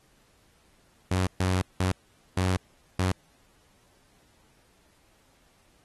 sawtooth tone bursts at uneven times, 92.5 Hz, F#2, in tune, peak -19 dBFS, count 5, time 1.11-1.27 / 1.4-1.62 / 1.8-1.92 / 2.37-2.57 / 2.99-3.12 s, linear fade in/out 5 ms, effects pink hiss -64 dBFS RMS until 5.84 s + AAC 32 kbps

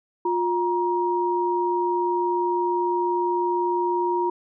sine tone pair together, 354.3 / 945.9 Hz, F4 / A#5, +25 / +25 cents, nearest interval octave + perfect fourth, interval 1700 cents, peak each -23 dBFS, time 0.25-4.3 s, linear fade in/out 5 ms, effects none

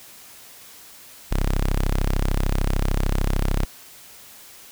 sawtooth tone, 33.35 Hz, C1, 34 cents sharp, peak -15 dBFS, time 1.31-3.65 s, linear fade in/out 0 ms, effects white hiss -45 dBFS RMS until 4.71 s

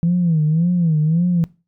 sine tone with vibrato, 164.81 Hz, E3, in tune, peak -12 dBFS, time 0.03-1.44 s, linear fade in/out 0 ms, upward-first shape sine, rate 1.8 Hz, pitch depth 140 cents each way, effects noise-tail reverb RT60 0.3 s tail -21 dB re dry + tanh soft clip ceiling -9 dBFS

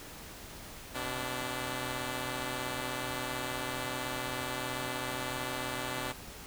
5% pulse tone pair together, 126.91 / 290.9 Hz, B2 / D4, +48 / -16 cents, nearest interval octave + major second, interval 1436 cents, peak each -26 dBFS, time 0.94-6.13 s, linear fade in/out 20 ms, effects pink hiss -47 dBFS RMS until 6.46 s

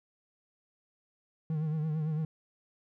triangle tone with vibrato, 155.56 Hz, D#3, in tune, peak -27 dBFS, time 1.5-2.25 s, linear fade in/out 2 ms, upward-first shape triangle, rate 8.9 Hz, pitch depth 70 cents each way, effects none

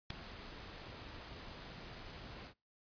pink noise with ADSR envelope, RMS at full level -33 dBFS, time 0.1-2.54 s, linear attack 4 ms, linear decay 4 ms, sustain -17 dB, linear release 80 ms, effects noise-tail reverb RT60 0.3 s tail -25 dB re dry + resampled to 11025 Hz

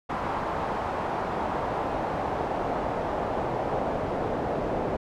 brown noise with band-pass filter sweep, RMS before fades -29 dBFS, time 0.09-4.97 s, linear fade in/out 10 ms, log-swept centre 950 to 620 Hz, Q 1.7, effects none

